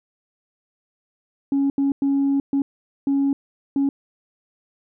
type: tone bursts at uneven times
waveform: sine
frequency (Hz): 277.2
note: C#4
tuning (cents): 0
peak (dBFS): -15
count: 6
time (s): 1.52-1.7 / 1.78-1.92 / 2.02-2.4 / 2.53-2.62 / 3.07-3.33 / 3.76-3.89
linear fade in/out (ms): 2
effects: tanh soft clip ceiling -14 dBFS